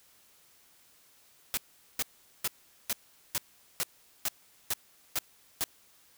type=noise bursts; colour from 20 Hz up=white; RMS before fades=-30 dBFS; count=10; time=1.54-5.64 s; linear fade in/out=0 ms; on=32 ms; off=420 ms; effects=white hiss -62 dBFS RMS until 6.17 s